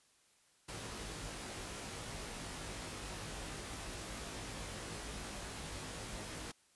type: noise with comb filter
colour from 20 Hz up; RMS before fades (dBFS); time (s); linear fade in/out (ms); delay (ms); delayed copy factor
pink; -45; 0.68-6.52; 10; 19; +0.8
effects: white hiss -70 dBFS RMS until 6.75 s + resampled to 24000 Hz